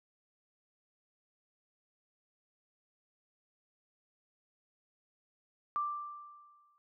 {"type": "tone with exponential decay", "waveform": "sine", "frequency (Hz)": 1178, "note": "D6", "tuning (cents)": 5, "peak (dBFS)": -29, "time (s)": [5.76, 6.78], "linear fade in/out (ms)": 0, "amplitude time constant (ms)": 220, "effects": []}